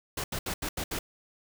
pink noise bursts at uneven times, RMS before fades -33 dBFS, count 6, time 0.17-0.24 / 0.32-0.39 / 0.46-0.54 / 0.62-0.69 / 0.77-0.84 / 0.91-0.99 s, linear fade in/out 5 ms, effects none

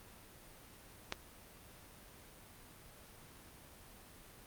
click, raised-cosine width 0.2 ms, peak -18 dBFS, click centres 1.124 s, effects pink hiss -57 dBFS RMS until 4.46 s + Opus 32 kbps

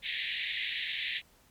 pink band-pass noise, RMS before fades -35 dBFS, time 0.02-1.22 s, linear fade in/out 50 ms, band 1800 to 3900 Hz, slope 96 dB/octave, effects pink hiss -63 dBFS RMS until 1.5 s + MP3 96 kbps

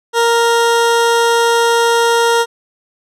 20% pulse tone, 466.2 Hz, A#4, in tune, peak -5 dBFS, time 0.13-2.46 s, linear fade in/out 50 ms, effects low-pass 11000 Hz 12 dB/octave

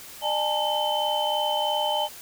sine tone cluster, 602 / 829 / 892 / 3062 Hz, D5 / G#5 / A5 / G7, +43 / -3 / +23 / -41 cents, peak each -28 dBFS, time 0.21-2.09 s, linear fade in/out 50 ms, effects white hiss -43 dBFS RMS until 2.21 s

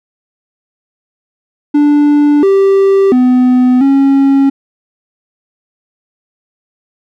triangle tone with pitch steps, 292.9 / 390.9 / 251.5 / 274.3 Hz, D4 / G4 / B3 / C#4, -5 / -5 / +32 / -18 cents, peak -3 dBFS, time 1.74-4.5 s, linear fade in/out 10 ms, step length 690 ms, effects none

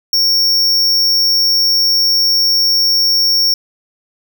square tone, 5500 Hz, F8, 27 cents flat, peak -10 dBFS, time 0.13-3.54 s, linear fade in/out 2 ms, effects none

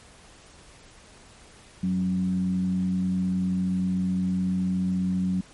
sine tone with frequency modulation, 185 Hz, F#3, in tune, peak -22 dBFS, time 1.83-5.41 s, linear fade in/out 5 ms, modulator 90.4 Hz, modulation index 0.4, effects pink hiss -51 dBFS RMS until 5.53 s + MP3 48 kbps

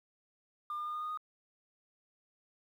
sine tone with pitch steps, 1200 / 1207.6 / 1215.3 / 1223.1 / 1230.9 / 1238.7 Hz, D6 / D6 / D#6 / D#6 / D#6 / D#6, +37 / +48 / -41 / -30 / -19 / -8 cents, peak -34 dBFS, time 0.7-1.174 s, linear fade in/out 2 ms, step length 79 ms, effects tanh soft clip ceiling -33 dBFS + 11-bit

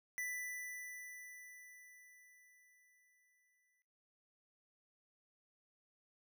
square tone with exponential decay, 1984 Hz, B6, 7 cents sharp, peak -39 dBFS, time 0.18-3.82 s, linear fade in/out 0 ms, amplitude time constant 790 ms, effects noise-tail reverb RT60 0.6 s tail -21 dB re dry

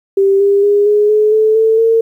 sine tone with pitch steps, 392 / 400.2 / 408.6 / 417.2 / 426 / 435 / 444.1 / 453.4 Hz, G4 / G4 / G#4 / G#4 / G#4 / A4 / A4 / A#4, 0 / +36 / -28 / +8 / +44 / -20 / +16 / -48 cents, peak -7 dBFS, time 0.17-2.01 s, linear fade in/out 5 ms, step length 230 ms, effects 8-bit

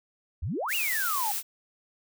sine exponential two-way sweep, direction up then down, 65.41 to 2900 to 783 Hz, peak -28 dBFS, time 0.42-1.32 s, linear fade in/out 10 ms, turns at 0.75 s
blue noise, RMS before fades -31 dBFS, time 0.68-1.43 s, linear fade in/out 50 ms
effects none

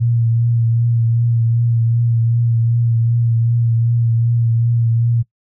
sine tone with vibrato, 116.54 Hz, A#2, in tune, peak -12 dBFS, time 0-5.23 s, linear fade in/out 20 ms, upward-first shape triangle, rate 2.6 Hz, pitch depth 32 cents each way, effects noise-tail reverb RT60 0.1 s tail -20 dB re dry

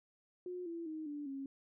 sine tone with pitch steps, 360 / 335.9 / 313.4 / 292.4 / 272.8 Hz, F#4 / E4 / D#4 / D4 / C#4, -47 / +33 / +13 / -7 / -28 cents, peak -40 dBFS, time 0.46-1.46 s, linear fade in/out 2 ms, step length 200 ms, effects none

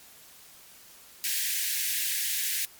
white high-pass noise, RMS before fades -29 dBFS, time 1.24-2.65 s, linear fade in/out 0 ms, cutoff 1600 Hz, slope 96 dB/octave, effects white hiss -52 dBFS RMS until 2.79 s + MP3 96 kbps

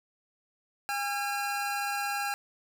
25% pulse tone pair together, 813 / 1361.1 Hz, G#5 / F6, -37 / -45 cents, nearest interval major sixth, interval 892 cents, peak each -27 / -32 dBFS, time 0.89-2.34 s, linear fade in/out 0 ms, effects none

